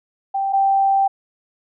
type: tone pair in turn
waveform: sine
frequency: 783 / 783 Hz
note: G5 / G5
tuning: -2 / -2 cents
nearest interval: unison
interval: 0 cents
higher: neither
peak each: -18 / -13 dBFS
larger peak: second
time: 0.34-0.53 / 0.53-1.08 s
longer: second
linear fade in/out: 10 ms
effects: none